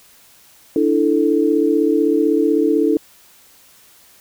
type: chord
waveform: sine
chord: D suspended second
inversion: none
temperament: equal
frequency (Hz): 293.7 / 329.6 / 440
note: D4 / E4 / A4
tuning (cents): 0 / 0 / 0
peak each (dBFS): -17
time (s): 0.76-2.97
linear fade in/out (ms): 2
effects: white hiss -49 dBFS RMS until 4.2 s